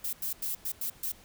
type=noise bursts at uneven times; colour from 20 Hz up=violet; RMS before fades=-33 dBFS; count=6; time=0.04-0.13 / 0.22-0.33 / 0.42-0.55 / 0.65-0.72 / 0.81-0.9 / 1.03-1.12 s; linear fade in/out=5 ms; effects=pink hiss -56 dBFS RMS until 1.24 s